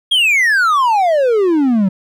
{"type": "exponential sweep", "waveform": "triangle", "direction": "down", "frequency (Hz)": [3322, 183.4], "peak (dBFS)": -8, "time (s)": [0.11, 1.89], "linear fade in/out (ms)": 10, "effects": []}